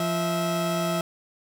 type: tone pair together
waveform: 30% pulse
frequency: 172.69 / 652 Hz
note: F3 / E5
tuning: -19 / -19 cents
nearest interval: octave + major seventh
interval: 2300 cents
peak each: -24 dBFS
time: 0-1.01 s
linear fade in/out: 2 ms
effects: none